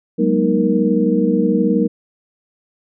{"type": "tone cluster", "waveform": "sine", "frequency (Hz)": [187.2, 206.1, 238.9, 310.5, 468.7], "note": ["F#3", "G#3", "A#3", "D#4", "A#4"], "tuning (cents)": [20, -13, 43, -3, 9], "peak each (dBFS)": -19, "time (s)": [0.18, 1.88], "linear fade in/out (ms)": 20, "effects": []}